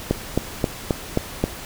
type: click train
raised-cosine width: 2 ms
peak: -4 dBFS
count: 6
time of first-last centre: 0.11-1.44 s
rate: 3.76 Hz
effects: pink hiss -35 dBFS RMS until 1.65 s